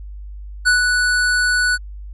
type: tone with ADSR envelope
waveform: square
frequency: 1480 Hz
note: F#6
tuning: in tune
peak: -11 dBFS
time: 0.65-1.78 s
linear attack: 25 ms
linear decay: 130 ms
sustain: -4 dB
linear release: 38 ms
effects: added 50 Hz sine -30 dBFS peak until 2.13 s + resampled to 24000 Hz